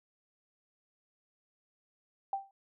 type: tone with exponential decay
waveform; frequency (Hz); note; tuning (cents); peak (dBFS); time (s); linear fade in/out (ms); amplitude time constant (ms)
sine; 784; G5; 0; -27; 2.33-2.51; 2; 39
effects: none